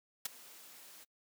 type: noise with ADSR envelope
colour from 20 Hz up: white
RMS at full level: -34 dBFS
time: 0.25-1.05 s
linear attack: 6 ms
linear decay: 15 ms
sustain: -21 dB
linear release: 20 ms
effects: noise-tail reverb RT60 0.1 s tail -26 dB re dry + high-pass 200 Hz 12 dB/octave